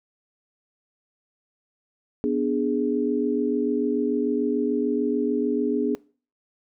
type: chord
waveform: sine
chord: G# diminished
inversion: first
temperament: equal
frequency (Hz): 246.9 / 293.7 / 415.3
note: B3 / D4 / G#4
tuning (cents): 0 / 0 / 0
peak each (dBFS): -25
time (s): 2.24-5.95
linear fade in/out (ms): 0
effects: noise-tail reverb RT60 0.4 s tail -22 dB re dry